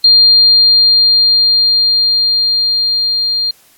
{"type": "tone with level ramp", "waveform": "sine", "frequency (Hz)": 4200, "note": "C8", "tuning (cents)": 6, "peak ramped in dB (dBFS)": [-3, -12], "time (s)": [0.04, 3.51], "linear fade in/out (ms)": 5, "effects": ["white hiss -48 dBFS RMS until 3.77 s", "AAC 64 kbps"]}